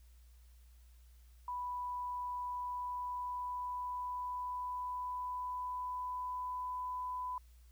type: tone with pitch glide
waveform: sine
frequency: 987.8 to 1000.4 Hz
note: B5 to B5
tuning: 0 to +22 cents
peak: -37 dBFS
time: 1.48-7.38 s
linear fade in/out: 2 ms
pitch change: +22 cents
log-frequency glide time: 2.51-6.83 s
effects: added 60 Hz sine -57 dBFS peak until 7.71 s + white hiss -72 dBFS RMS until 7.71 s